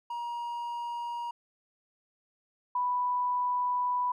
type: tone pair in turn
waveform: triangle / sine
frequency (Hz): 949 / 988.1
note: A#5 / B5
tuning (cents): +31 / +1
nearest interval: minor second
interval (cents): 70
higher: second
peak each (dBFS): -31 / -26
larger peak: second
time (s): 0.1-1.31 / 2.75-4.12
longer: second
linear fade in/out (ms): 5
effects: none